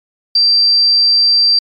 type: tone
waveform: sine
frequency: 4699 Hz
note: D8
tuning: in tune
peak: -7 dBFS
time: 0.35-1.59 s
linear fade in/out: 5 ms
effects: MP3 96 kbps